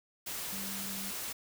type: tone in noise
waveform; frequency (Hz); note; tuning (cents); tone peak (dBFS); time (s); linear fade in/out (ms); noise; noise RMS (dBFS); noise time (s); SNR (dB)
sine; 196; G3; 0; -43; 0.52-1.11; 10; white; -39; 0.26-1.33; -7
effects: none